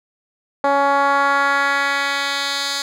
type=tone with band-pass filter sweep; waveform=10% pulse; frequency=280 Hz; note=C#4; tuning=18 cents sharp; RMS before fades=-18 dBFS; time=0.64-2.82 s; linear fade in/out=2 ms; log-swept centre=700 to 4900 Hz; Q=1.4; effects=none